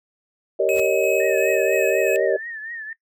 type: chord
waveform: sine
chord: Eb dominant seventh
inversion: first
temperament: just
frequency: 388.9 / 466.7 / 560 / 622.3 Hz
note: G4 / Bb4 / Db5 / Eb5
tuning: -14 / +2 / +18 / 0 cents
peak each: -22 dBFS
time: 0.59-2.37 s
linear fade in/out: 10 ms
type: noise with exponential growth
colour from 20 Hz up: pink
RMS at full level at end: -31 dBFS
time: 0.68-0.8 s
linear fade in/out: 1 ms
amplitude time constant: 25 ms
type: tone with tremolo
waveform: square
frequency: 2556 Hz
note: D#7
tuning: 46 cents sharp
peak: -25 dBFS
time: 0.69-2.16 s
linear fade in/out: 0 ms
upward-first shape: square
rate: 2.9 Hz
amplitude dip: 25%
type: tone with vibrato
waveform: sine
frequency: 1800 Hz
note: A6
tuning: 39 cents sharp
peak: -30 dBFS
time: 1.2-2.93 s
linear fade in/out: 2 ms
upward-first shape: triangle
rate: 4.1 Hz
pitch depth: 100 cents each way
effects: noise-tail reverb RT60 0.1 s tail -20 dB re dry